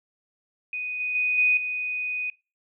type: tone with level steps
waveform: sine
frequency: 2489 Hz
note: D#7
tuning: in tune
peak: -28 / -25 / -21 / -17 / -26 dBFS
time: 0.73-2.3 s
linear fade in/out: 2 ms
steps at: 1 / 1.15 / 1.38 / 1.57 s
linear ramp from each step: 2 ms
effects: noise-tail reverb RT60 0.3 s tail -23 dB re dry